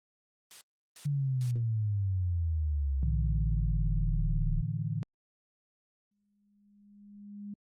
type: noise bursts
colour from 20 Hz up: blue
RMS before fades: -42 dBFS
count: 3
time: 0.51-1.51 s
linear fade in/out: 0 ms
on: 100 ms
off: 350 ms
type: exponential sweep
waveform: sine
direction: down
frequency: 146.83 to 34.2 Hz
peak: -27 dBFS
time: 1.05-4.62 s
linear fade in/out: 10 ms
type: chord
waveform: sine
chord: A suspended fourth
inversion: none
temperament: equal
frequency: 110 / 146.83 / 164.81 Hz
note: A2 / D3 / E3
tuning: 0 / 0 / 0 cents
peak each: -34 / -34 / -36 dBFS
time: 3.03-5.03 s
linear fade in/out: 0 ms
type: tone with exponential growth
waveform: sine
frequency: 204.2 Hz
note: G#3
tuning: 29 cents flat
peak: -37 dBFS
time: 6.11-7.54 s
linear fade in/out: 5 ms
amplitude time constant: 310 ms
effects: low-pass 7000 Hz 12 dB/octave + Opus 24 kbps